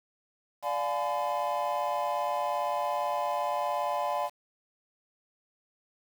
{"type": "chord", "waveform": "triangle", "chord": "D diminished seventh", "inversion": "none", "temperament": "just", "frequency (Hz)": [587.3, 704.8, 845.8, 1014.9], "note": ["D5", "F5", "Ab5", "Cb6"], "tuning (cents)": [0, 16, 31, 47], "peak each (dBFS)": -31, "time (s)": [0.62, 4.3], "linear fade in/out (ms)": 50, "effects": ["tanh soft clip ceiling -16 dBFS", "8-bit"]}